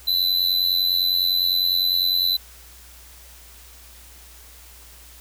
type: tone with amplitude modulation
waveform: square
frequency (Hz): 4007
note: B7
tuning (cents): +24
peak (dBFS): -15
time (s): 0.07-2.37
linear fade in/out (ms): 10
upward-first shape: sine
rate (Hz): 89.9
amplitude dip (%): 75
effects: added 60 Hz sine -47 dBFS peak until 5.2 s + white hiss -47 dBFS RMS until 5.2 s